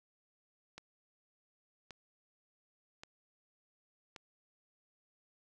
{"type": "click train", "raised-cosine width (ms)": 0.2, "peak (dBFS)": -30, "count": 4, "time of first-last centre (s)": [0.78, 4.162], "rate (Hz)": 0.887, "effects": []}